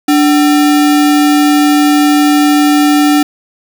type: tone with sample-and-hold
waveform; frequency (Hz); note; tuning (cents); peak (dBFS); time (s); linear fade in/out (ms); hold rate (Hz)
sine; 293.7; D4; 0; -5; 0.08-3.23; 5; 1050
effects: none